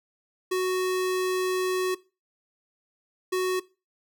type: tone pair in turn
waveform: square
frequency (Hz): 370 / 370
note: F#4 / F#4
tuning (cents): 0 / 0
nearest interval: unison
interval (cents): 0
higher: neither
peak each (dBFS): -24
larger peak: neither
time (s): 0.51-1.95 / 3.32-3.6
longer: first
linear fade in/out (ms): 10
effects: noise-tail reverb RT60 0.3 s tail -20 dB re dry